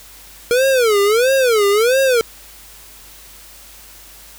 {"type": "tone with vibrato", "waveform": "square", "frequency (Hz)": 465.1, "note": "A#4", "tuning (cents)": -4, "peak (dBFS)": -12, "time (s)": [0.51, 2.21], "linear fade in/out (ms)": 0, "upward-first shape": "sine", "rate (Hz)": 1.5, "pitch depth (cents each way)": 260, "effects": ["added 50 Hz sine -47 dBFS peak until 4.38 s", "white hiss -41 dBFS RMS until 4.38 s"]}